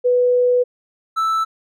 sine / triangle tone pair in turn, 493.9 / 1318.6 Hz, B4 / E6, 0 / 0 cents, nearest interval octave + perfect fourth, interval 1700 cents, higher second, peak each -12 / -14 dBFS, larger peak first, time 0.04-0.64 / 1.16-1.45 s, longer first, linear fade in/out 20 ms, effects none

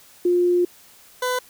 sine / 20% pulse tone pair in turn, 353.9 / 501.8 Hz, F4 / B4, +23 / +28 cents, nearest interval tritone, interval 605 cents, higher second, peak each -15 / -16 dBFS, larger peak first, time 0.25-0.65 / 1.22-1.39 s, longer first, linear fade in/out 5 ms, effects white hiss -50 dBFS RMS until 1.49 s

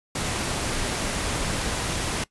pink noise, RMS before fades -27 dBFS, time 0.15-2.24 s, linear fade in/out 5 ms, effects noise-tail reverb RT60 0.1 s tail -20 dB re dry + resampled to 24000 Hz

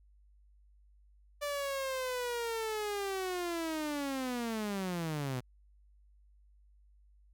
sawtooth linear sweep, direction down, 586 to 121.6 Hz, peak -30 dBFS, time 1.41-5.41 s, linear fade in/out 20 ms, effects added 50 Hz sine -60 dBFS peak until 7.33 s

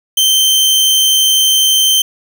sawtooth tone, 3114 Hz, G7, 12 cents flat, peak -5 dBFS, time 0.17-2.02 s, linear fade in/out 5 ms, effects none

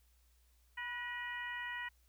harmonic tone with a mistuned harmonic, 489.5 Hz, B4, 15 cents flat, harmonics 2 / 3 / 4 / 5 / 6, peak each -47 / -49 / -41 / -51 / -52 dBFS, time 0.77-1.89 s, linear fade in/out 10 ms, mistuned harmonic 4, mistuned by -43 cents, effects added 60 Hz sine -67 dBFS peak until 2.08 s + white hiss -75 dBFS RMS until 2.08 s

